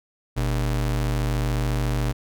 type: ring-modulated tone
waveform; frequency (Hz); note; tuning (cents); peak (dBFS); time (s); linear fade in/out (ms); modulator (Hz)
square; 87.31; F2; 0; -19; 0.36-2.13; 20; 37
effects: none